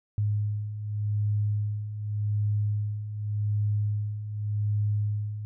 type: beating tone pair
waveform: sine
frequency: 103.83 / 104.69 Hz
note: G#2 / G#2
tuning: 0 / +14 cents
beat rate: 0.86 Hz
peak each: -32 / -26 dBFS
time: 0.18-5.45 s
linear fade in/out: 0 ms
effects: none